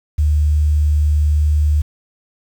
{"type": "tone", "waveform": "sine", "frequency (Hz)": 75.1, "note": "D2", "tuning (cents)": 39, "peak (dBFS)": -11, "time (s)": [0.18, 1.82], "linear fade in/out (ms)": 10, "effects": ["7-bit"]}